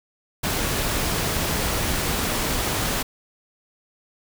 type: noise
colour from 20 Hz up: pink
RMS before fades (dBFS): -24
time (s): 0.43-3.03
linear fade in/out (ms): 10
effects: none